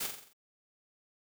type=noise with echo; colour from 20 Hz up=white; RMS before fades=-35 dBFS; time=0-0.07 s; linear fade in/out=10 ms; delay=44 ms; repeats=6; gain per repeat=-5 dB; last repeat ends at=0.334 s; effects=none